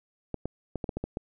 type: clicks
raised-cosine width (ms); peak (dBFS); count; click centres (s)
2; -18; 8; 0.343 / 0.456 / 0.757 / 0.842 / 0.892 / 0.97 / 1.04 / 1.171
effects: none